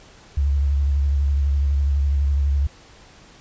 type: tone with vibrato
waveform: sine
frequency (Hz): 70.3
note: C#2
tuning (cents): +25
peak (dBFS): -16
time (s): 0.37-2.67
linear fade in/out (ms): 5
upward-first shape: triangle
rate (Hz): 12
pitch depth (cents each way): 63
effects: pink hiss -48 dBFS RMS until 3.4 s + resampled to 16000 Hz